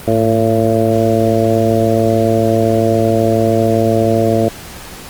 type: harmonic tone with a mistuned harmonic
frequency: 112.7 Hz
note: A2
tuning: 42 cents sharp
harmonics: 1 / 2 / 3 / 4 / 5 / 6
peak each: -17 / -17 / -17 / -17 / -17 / -17 dBFS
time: 0.07-4.49 s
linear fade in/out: 10 ms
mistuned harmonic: 1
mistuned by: -85 cents
effects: pink hiss -32 dBFS RMS until 5.09 s + Opus 32 kbps

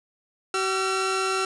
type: tone pair together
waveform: sawtooth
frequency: 380.4 / 1354 Hz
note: F#4 / E6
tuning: +48 / +46 cents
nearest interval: octave + minor seventh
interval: 2198 cents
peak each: -22 dBFS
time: 0.54-1.45 s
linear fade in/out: 2 ms
effects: resampled to 22050 Hz + 7-bit

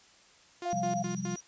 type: tone bursts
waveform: sawtooth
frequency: 351.7 Hz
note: F4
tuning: 12 cents sharp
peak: -33 dBFS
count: 4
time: 0.62-1.36 s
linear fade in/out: 2 ms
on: 110 ms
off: 100 ms
type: tone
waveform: sine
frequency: 698.5 Hz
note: F5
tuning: in tune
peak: -30 dBFS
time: 0.65-1.03 s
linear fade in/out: 10 ms
type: tone with tremolo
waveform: sine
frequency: 5790 Hz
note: F#8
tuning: 38 cents flat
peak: -39 dBFS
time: 0.7-1.41 s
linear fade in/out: 5 ms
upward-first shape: triangle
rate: 15 Hz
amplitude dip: 95%
type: chord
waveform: sine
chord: C suspended fourth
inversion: none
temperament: equal with one note detuned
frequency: 130.21 / 174.61 / 196 Hz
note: C3 / F3 / G3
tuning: -8 / 0 / 0 cents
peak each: -40 / -37 / -35 dBFS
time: 0.73-1.35 s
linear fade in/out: 2 ms
effects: white hiss -59 dBFS RMS until 1.47 s + resampled to 16000 Hz

